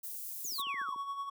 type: high-pass noise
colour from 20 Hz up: white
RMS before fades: -42 dBFS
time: 0.03-0.62 s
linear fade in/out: 10 ms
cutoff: 11000 Hz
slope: 12 dB/octave
type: exponential sweep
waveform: sine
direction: down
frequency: 7200 to 952 Hz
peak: -37 dBFS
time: 0.44-0.95 s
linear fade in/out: 5 ms
type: click train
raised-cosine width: 3 ms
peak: -38 dBFS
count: 8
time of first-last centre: 0.45-0.961 s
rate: 13.7 Hz
type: tone with tremolo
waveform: triangle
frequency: 1115 Hz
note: C#6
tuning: 10 cents sharp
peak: -32 dBFS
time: 0.58-1.3 s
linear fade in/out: 10 ms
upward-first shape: sine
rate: 10 Hz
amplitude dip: 55%
effects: high-pass 300 Hz 12 dB/octave